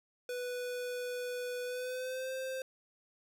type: tone with pitch glide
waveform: square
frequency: 493.9 to 523.3 Hz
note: B4 to C5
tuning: 0 to 0 cents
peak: -37 dBFS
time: 0.29-2.62 s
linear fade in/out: 2 ms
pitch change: +100 cents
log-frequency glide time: 1.64-2.32 s
effects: none